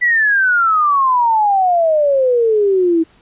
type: exponential sweep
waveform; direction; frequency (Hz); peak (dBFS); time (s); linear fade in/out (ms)
sine; down; 1985 to 320; -10; 0.01-3.04; 20
effects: pink hiss -51 dBFS RMS until 3.21 s + resampled to 8000 Hz